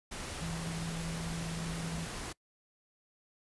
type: tone in noise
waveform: sine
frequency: 165.5 Hz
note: E3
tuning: 7 cents sharp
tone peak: -37 dBFS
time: 0.41-2.05 s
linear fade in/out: 10 ms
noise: pink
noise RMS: -41 dBFS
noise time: 0.11-2.33 s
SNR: +1 dB
effects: noise-tail reverb RT60 0.1 s tail -23 dB re dry + resampled to 24000 Hz